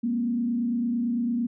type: tone with frequency modulation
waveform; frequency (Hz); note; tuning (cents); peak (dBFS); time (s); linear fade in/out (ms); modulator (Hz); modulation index
sine; 237.7; A#3; +34; -23; 0.03-1.47; 10; 28.9; 0.59
effects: none